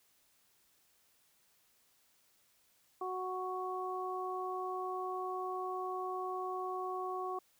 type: harmonic tone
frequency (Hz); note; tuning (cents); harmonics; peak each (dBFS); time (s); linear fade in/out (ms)
370; F#4; 0; 1 / 2 / 3; -40 / -41 / -40; 3.01-7.39; 5
effects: white hiss -71 dBFS RMS until 7.59 s